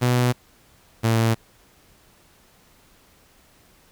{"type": "tone pair in turn", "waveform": "sawtooth", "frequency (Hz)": [123.47, 113.42], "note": ["B2", "A#2"], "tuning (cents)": [0, -47], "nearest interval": "minor second", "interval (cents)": 147, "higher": "first", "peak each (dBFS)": -13, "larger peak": "neither", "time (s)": [[0.01, 0.33], [1.03, 1.35]], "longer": "neither", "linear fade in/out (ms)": 20, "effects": ["pink hiss -56 dBFS RMS until 3.91 s"]}